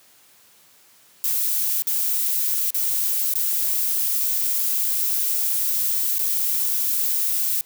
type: noise with dropouts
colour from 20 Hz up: violet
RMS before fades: -22 dBFS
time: 1.24-7.61 s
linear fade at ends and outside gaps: 0 ms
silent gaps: 1.821-1.871 / 2.705-2.745 / 3.338-3.355 / 6.183-6.192 s
effects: white hiss -54 dBFS RMS until 7.65 s + high-pass 80 Hz 12 dB/octave